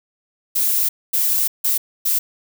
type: noise bursts at uneven times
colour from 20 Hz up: violet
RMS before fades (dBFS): -18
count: 4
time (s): 0.55-0.89 / 1.13-1.48 / 1.64-1.78 / 2.05-2.19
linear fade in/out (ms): 10
effects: none